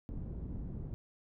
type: low-pass noise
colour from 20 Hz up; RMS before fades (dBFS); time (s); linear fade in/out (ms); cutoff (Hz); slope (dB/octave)
pink; -41; 0.09-0.94; 0; 220; 12
effects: none